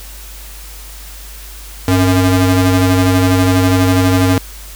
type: ring-modulated tone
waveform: 40% pulse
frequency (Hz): 185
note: F#3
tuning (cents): 0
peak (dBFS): -5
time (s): 1.88-4.38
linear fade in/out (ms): 2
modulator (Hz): 86.4
effects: added 50 Hz sine -31 dBFS peak until 4.75 s + white hiss -35 dBFS RMS until 4.75 s